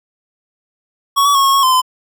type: tone with pitch steps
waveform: square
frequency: 1114 / 1140 / 1097 / 1091 / 1101 / 1034 / 1022 Hz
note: C#6 / C#6 / C#6 / C#6 / C#6 / C6 / C6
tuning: +8 / +48 / -18 / -28 / -12 / -21 / -41 cents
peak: -10 dBFS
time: 1.16-1.818 s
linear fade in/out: 20 ms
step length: 94 ms
effects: none